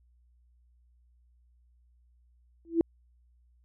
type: tone with exponential growth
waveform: sine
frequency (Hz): 332.6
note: E4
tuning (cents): +16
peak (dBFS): -16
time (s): 2.65-2.81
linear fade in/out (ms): 1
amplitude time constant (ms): 33
effects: added 60 Hz sine -61 dBFS peak until 3.64 s